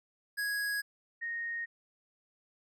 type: tone pair in turn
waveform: square / sine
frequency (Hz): 1661.2 / 1860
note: G#6 / A#6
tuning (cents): 0 / -4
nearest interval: major second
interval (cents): 196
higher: second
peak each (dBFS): -32 / -34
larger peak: first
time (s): 0.37-0.82 / 1.21-1.66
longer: neither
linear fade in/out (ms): 20
effects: none